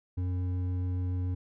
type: tone with hard clipping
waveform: sine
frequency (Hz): 90.7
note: F#2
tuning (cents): -34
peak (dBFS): -30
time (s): 0.17-1.35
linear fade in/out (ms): 10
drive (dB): 7
effects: none